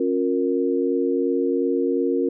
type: tone cluster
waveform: sine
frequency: 273.5 / 356.3 / 464.8 Hz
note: C#4 / F4 / A#4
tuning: -23 / +35 / -5 cents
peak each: -23 dBFS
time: 0-2.29 s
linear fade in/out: 5 ms
effects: none